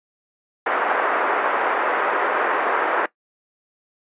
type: band-pass noise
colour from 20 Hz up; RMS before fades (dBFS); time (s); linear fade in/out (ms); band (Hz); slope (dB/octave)
white; -21; 0.66-3.06; 5; 370 to 1600; 24
effects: noise-tail reverb RT60 0.1 s tail -18 dB re dry + resampled to 8000 Hz